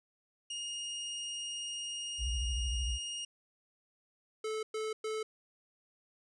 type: tone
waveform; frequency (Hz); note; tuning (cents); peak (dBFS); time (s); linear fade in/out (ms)
sawtooth; 2853; F7; +36; -34; 0.5-3.25; 5
type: tone with vibrato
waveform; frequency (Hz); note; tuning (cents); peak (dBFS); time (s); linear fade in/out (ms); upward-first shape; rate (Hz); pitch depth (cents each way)
sine; 63.7; C2; -46; -32; 2.18-2.99; 50; triangle; 13; 270
type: tone bursts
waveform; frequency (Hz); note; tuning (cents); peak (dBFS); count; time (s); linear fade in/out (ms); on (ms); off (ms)
square; 435.5; A4; -18; -35; 3; 4.44-5.23; 5; 190; 110
effects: resampled to 22050 Hz